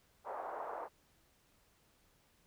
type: band-pass noise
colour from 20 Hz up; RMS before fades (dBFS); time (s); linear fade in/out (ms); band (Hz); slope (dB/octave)
pink; -43; 0.24-0.89; 50; 540 to 1100; 24
effects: pink hiss -71 dBFS RMS until 2.46 s